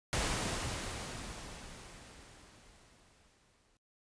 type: noise with exponential decay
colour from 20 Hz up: pink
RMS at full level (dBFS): -32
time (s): 0.13-3.77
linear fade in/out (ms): 0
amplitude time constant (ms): 790
effects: noise-tail reverb RT60 0.1 s tail -20 dB re dry + resampled to 22050 Hz